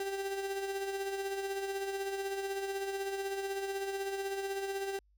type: tone with tremolo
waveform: 35% pulse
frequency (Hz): 392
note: G4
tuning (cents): 0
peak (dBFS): -31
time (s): 0-4.99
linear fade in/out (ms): 2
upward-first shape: sine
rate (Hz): 16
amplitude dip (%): 45
effects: added 50 Hz sine -65 dBFS peak until 5.17 s